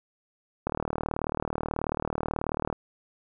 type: click train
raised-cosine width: 1 ms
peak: -14 dBFS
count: 80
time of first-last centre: 0.67-2.727 s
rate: 38.4 Hz
effects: none